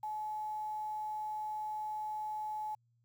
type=tone with quantisation; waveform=sine; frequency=855 Hz; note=A5; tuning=50 cents flat; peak=-36 dBFS; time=0.03-2.75 s; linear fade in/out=5 ms; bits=10; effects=added 118 Hz sine -70 dBFS peak until 3.04 s